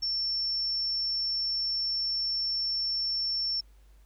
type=tone; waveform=sine; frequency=5420 Hz; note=E8; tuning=47 cents sharp; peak=-27 dBFS; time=0.02-3.61 s; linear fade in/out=10 ms; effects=added 50 Hz sine -53 dBFS peak until 4.05 s + pink hiss -68 dBFS RMS until 4.05 s